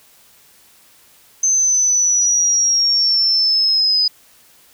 sine linear sweep, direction down, 6230 to 4978 Hz, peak -12 dBFS, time 1.43-4.08 s, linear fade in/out 5 ms, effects white hiss -50 dBFS RMS until 4.73 s

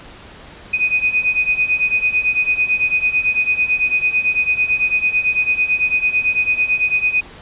sine beating tone pair, 2489 / 2498 Hz, D#7 / D#7, 0 / +6 cents, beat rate 9 Hz, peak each -19 / -16 dBFS, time 0.73-7.21 s, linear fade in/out 10 ms, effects pink hiss -39 dBFS RMS until 7.41 s + resampled to 8000 Hz

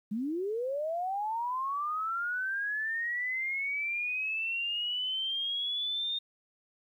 sine linear sweep, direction up, 198.3 to 3669 Hz, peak -30 dBFS, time 0.11-6.19 s, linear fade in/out 10 ms, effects 11-bit

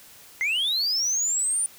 sine linear sweep, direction up, 2021 to 9350 Hz, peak -19 dBFS, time 0.41-1.66 s, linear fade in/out 0 ms, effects tanh soft clip ceiling -21 dBFS + white hiss -49 dBFS RMS until 1.78 s

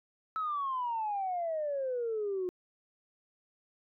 sine exponential sweep, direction down, 1311 to 356.4 Hz, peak -30 dBFS, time 0.36-2.49 s, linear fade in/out 0 ms, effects tanh soft clip ceiling -26 dBFS

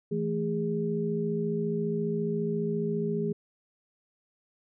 sine tone cluster, 165 / 219.6 / 410.6 Hz, E3 / A3 / G#4, +2 / -3 / -20 cents, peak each -31 / -32 / -30 dBFS, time 0.11-3.33 s, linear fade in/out 10 ms, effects none

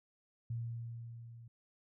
sine tone with level ramp, 116.6 Hz, A#2, 1 cent sharp, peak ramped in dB -35 to -51 dBFS, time 0.5-1.48 s, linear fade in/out 5 ms, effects none

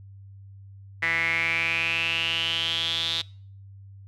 sawtooth tone with band-pass filter sweep, 165.9 Hz, E3, 11 cents sharp, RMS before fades -26 dBFS, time 1.02-3.22 s, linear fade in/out 10 ms, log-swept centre 2000 to 3700 Hz, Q 8.7, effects noise-tail reverb RT60 0.5 s tail -24 dB re dry + added 98 Hz sine -43 dBFS peak until 4.07 s

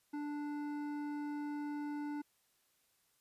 sine tone with hard clipping, 293.6 Hz, D4, in tune, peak -40 dBFS, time 0.13-2.22 s, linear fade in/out 10 ms, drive 11 dB, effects white hiss -75 dBFS RMS until 3.2 s + resampled to 32000 Hz

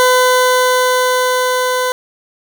20% pulse tone with level ramp, 505 Hz, B4, 39 cents sharp, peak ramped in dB -3 to -9 dBFS, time 0-1.92 s, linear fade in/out 0 ms, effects none

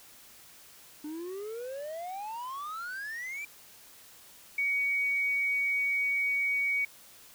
triangle exponential sweep, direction up, 294.5 to 2386 Hz, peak -34 dBFS, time 1.04-3.45 s, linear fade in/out 5 ms
sine tone, 2248 Hz, C#7, 24 cents sharp, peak -26 dBFS, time 4.58-6.85 s, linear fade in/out 5 ms
effects white hiss -54 dBFS RMS until 7.34 s

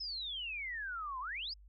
sine exponential two-way sweep, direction down then up, 5274 to 987.8 to 5274 Hz, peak -38 dBFS, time 0-1.54 s, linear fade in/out 10 ms, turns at 1.2 s, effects added 50 Hz sine -55 dBFS peak until 1.68 s

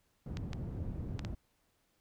white low-pass noise, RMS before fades -40 dBFS, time 0.26-1.35 s, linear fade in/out 5 ms, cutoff 150 Hz, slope 12 dB/octave
clicks, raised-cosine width 0.2 ms, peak -25 dBFS, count 4, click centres 0.371 / 0.532 / 1.193 / 1.249 s
effects pink hiss -75 dBFS RMS until 2 s

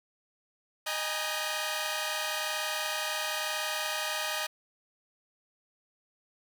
10% pulse tone cluster, 619 / 802 / 833 / 949 / 1531 Hz, D#5 / G5 / G#5 / A#5 / G6, -9 / +39 / +5 / +31 / -41 cents, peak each -26 / -33 / -30 / -29 / -31 dBFS, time 0.86-4.47 s, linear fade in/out 10 ms, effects none

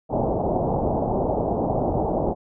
white low-pass noise, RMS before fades -23 dBFS, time 0.09-2.35 s, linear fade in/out 50 ms, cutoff 820 Hz, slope 48 dB/octave, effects none

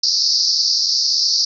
pink band-pass noise, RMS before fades -17 dBFS, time 0.03-1.45 s, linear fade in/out 5 ms, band 4400 to 5600 Hz, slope 96 dB/octave, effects none

